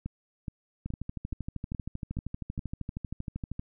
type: two click trains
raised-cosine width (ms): 5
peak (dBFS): -22 / -22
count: 36 / 7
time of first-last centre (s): 0.86-3.594 / 0.06-2.592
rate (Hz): 12.8 / 2.37
effects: none